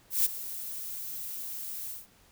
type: noise with ADSR envelope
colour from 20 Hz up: violet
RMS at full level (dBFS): -23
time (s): 0.1-2.07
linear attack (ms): 150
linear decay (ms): 20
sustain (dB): -15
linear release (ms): 170
effects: pink hiss -61 dBFS RMS until 2.31 s